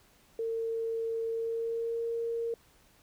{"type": "tone with pitch glide", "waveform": "sine", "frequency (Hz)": [454.3, 462.8], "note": ["A#4", "A#4"], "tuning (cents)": [-45, -13], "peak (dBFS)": -30, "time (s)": [0.39, 2.54], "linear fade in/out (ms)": 2, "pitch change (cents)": 32, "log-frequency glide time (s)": [1.28, 2.04], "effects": ["pink hiss -63 dBFS RMS until 3.02 s"]}